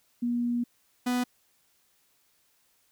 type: tone pair in turn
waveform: sine / 45% pulse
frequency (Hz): 240 / 247.6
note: B3 / B3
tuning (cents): -49 / +5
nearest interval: minor second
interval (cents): 54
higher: second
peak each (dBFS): -25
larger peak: neither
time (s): 0.22-0.64 / 1.06-1.24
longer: first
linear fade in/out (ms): 10
effects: white hiss -68 dBFS RMS until 2.91 s